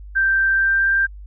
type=tone with pitch glide; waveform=sine; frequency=1568 to 1581.6 Hz; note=G6 to G6; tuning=0 to +15 cents; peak=-14 dBFS; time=0.15-1.07 s; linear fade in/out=20 ms; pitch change=+15 cents; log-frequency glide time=0.51-0.92 s; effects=added 50 Hz sine -34 dBFS peak until 1.26 s